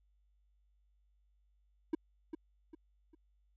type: tone with echo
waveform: triangle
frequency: 320 Hz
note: D#4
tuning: 49 cents sharp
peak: -27 dBFS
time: 1.93-1.95 s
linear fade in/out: 5 ms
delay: 400 ms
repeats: 3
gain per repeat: -9 dB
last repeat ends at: 3.15 s
effects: added 50 Hz sine -69 dBFS peak until 3.56 s